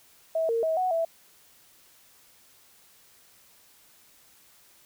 sine tone with pitch steps, 648 / 459.4 / 642 / 739 / 660 Hz, E5 / A#4 / E5 / F#5 / E5, -30 / -25 / -46 / -2 / +2 cents, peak -23 dBFS, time 0.35-1.05 s, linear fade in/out 5 ms, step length 140 ms, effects white hiss -58 dBFS RMS until 4.85 s

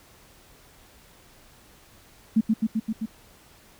sine tone with echo, 220.7 Hz, A3, 5 cents sharp, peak -15 dBFS, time 2.36-2.41 s, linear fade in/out 10 ms, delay 130 ms, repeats 5, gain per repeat -2 dB, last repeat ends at 3.06 s, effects pink hiss -54 dBFS RMS until 3.79 s

